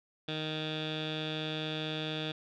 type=tone with low-pass filter; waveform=15% pulse; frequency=155.56 Hz; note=D#3; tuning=in tune; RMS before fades=-36 dBFS; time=0.28-2.32 s; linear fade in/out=5 ms; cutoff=3400 Hz; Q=8.5; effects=none